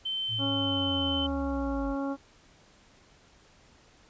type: tone with pitch glide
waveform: sine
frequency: 3088 to 3065 Hz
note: G7 to G7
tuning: -27 to -40 cents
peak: -29 dBFS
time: 0.05-1.27 s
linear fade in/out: 10 ms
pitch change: -13 cents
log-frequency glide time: 0.23-0.81 s
type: linear sweep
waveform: sine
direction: down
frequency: 116.54 to 47.38 Hz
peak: -34 dBFS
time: 0.28-1.96 s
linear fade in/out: 50 ms
type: harmonic tone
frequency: 276.2 Hz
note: C#4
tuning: 6 cents flat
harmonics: 1 / 2 / 3 / 4 / 5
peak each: -30 / -36 / -40 / -42 / -44 dBFS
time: 0.38-2.17 s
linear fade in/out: 50 ms
effects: pink hiss -59 dBFS RMS until 4.09 s + resampled to 16000 Hz